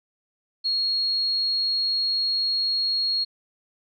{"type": "tone", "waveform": "sine", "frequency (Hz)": 4296, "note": "C8", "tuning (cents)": 45, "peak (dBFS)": -21, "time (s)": [0.64, 3.25], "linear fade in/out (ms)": 20, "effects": []}